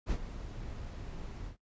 brown noise with ADSR envelope, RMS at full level -30 dBFS, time 0.06-1.57 s, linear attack 47 ms, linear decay 70 ms, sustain -12 dB, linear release 110 ms, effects noise-tail reverb RT60 0.1 s tail -19 dB re dry + resampled to 16000 Hz

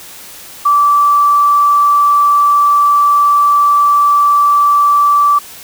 sine tone, 1161 Hz, D6, 20 cents flat, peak -6 dBFS, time 0.65-5.39 s, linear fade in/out 10 ms, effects white hiss -33 dBFS RMS until 5.63 s

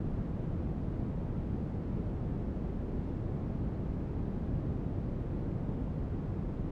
white low-pass noise, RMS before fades -35 dBFS, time 0-6.71 s, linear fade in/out 5 ms, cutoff 190 Hz, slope 12 dB/octave, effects none

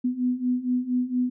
sine beating tone pair, 246.9 / 251.2 Hz, B3 / B3, 0 / +30 cents, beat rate 4.3 Hz, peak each -27 / -24 dBFS, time 0.04-1.3 s, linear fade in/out 10 ms, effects none

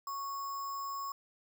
sine tone with sample-and-hold, 1108.7 Hz, C#6, in tune, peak -36 dBFS, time 0.07-1.12 s, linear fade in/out 2 ms, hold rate 6300 Hz, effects none

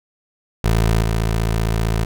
20% pulse tone with level steps, 55.4 Hz, A1, 13 cents sharp, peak -9 / -12 dBFS, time 0.64-2.05 s, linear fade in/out 5 ms, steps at 1.02 s, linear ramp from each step 2 ms, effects none

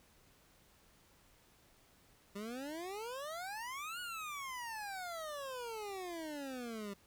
25% pulse exponential two-way sweep, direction up then down, 196 to 1469 to 196 Hz, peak -38 dBFS, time 2.35-6.94 s, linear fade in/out 10 ms, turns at 4 s, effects pink hiss -67 dBFS RMS until 7.06 s

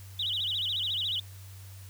sine tone with vibrato, 3370 Hz, G#7, 25 cents sharp, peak -28 dBFS, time 0.19-1.2 s, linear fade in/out 5 ms, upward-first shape sine, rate 14 Hz, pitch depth 250 cents each way, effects added 96 Hz sine -44 dBFS peak until 1.89 s + white hiss -54 dBFS RMS until 1.89 s

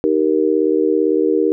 sine chord, Eb major, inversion none, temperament just, 311.1 / 388.9 / 466.7 Hz, Eb4 / G4 / Bb4, 0 / -14 / +2 cents, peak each -17 dBFS, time 0.04-1.52 s, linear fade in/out 0 ms, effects none

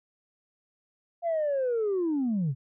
sine linear sweep, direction down, 695 to 121.7 Hz, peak -23 dBFS, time 1.22-2.55 s, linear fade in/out 50 ms, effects tanh soft clip ceiling -22 dBFS

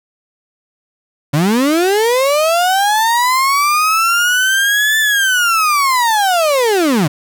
35% pulse linear two-way sweep, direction up then down, 135.8 to 1766 to 135.8 Hz, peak -9 dBFS, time 1.33-7.08 s, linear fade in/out 10 ms, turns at 4.99 s, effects none

